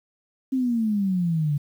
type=exponential sweep; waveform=sine; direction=down; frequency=267.9 to 141.9 Hz; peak=-20 dBFS; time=0.52-1.58 s; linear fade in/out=10 ms; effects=9-bit